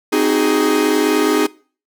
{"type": "chord", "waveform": "45% pulse", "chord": "Ab dominant seventh", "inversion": "first", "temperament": "equal with one note detuned", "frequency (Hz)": [261.6, 311.1, 376.2, 415.3], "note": ["C4", "Eb4", "Gb4", "Ab4"], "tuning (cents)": [0, 0, 29, 0], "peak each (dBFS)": [-21, -17, -22, -17], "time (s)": [0.12, 1.47], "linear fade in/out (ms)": 10, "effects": ["noise-tail reverb RT60 0.4 s tail -22 dB re dry"]}